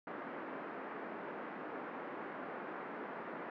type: band-pass noise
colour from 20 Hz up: pink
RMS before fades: -45 dBFS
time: 0.07-3.5 s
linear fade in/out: 2 ms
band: 240 to 1800 Hz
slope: 24 dB/octave
effects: none